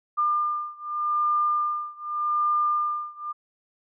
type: beating tone pair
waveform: sine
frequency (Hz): 1201 / 1201.84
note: D6 / D6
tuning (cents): +38 / +40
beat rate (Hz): 0.84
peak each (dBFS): -25 / -26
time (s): 0.17-3.33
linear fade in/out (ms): 20
effects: none